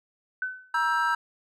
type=tone with exponential decay; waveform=sine; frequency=1512 Hz; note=F#6; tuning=37 cents sharp; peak=-24 dBFS; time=0.42-0.76 s; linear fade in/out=2 ms; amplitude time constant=73 ms
type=chord; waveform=triangle; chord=E diminished; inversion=second; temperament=just; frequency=949.3 / 1318.5 / 1582.2 Hz; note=Bb5 / E6 / G6; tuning=+31 / 0 / +16 cents; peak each=-25 dBFS; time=0.74-1.15 s; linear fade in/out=5 ms
effects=none